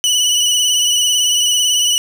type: tone with vibrato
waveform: 25% pulse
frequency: 2960 Hz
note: F#7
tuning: in tune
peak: -8 dBFS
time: 0.04-1.98 s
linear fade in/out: 0 ms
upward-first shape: sine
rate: 18 Hz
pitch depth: 34 cents each way
effects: none